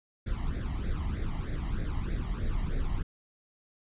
brown noise with flanger, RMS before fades -31 dBFS, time 0.26-3.03 s, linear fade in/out 10 ms, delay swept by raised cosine 0.5 to 1.02 ms, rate 3.2 Hz, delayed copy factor +0.8, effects resampled to 8000 Hz

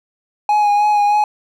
triangle tone with vibrato, 831 Hz, G#5, 1 cent sharp, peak -9 dBFS, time 0.49-1.24 s, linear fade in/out 2 ms, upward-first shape sine, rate 3.2 Hz, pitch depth 23 cents each way, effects none

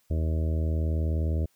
harmonic tone, 79.7 Hz, D#2, 42 cents sharp, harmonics 1 / 2 / 3 / 4 / 5 / 6 / 7 / 8, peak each -24 / -35 / -39 / -39 / -42 / -44 / -43 / -45 dBFS, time 0.1-1.46 s, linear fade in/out 10 ms, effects white hiss -68 dBFS RMS until 1.55 s

